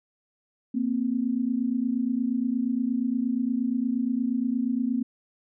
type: tone pair together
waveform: sine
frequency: 233.1 / 261.6 Hz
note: A#3 / C4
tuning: 0 / 0 cents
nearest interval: major second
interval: 200 cents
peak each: -26 dBFS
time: 0.74-5.03 s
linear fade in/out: 10 ms
effects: none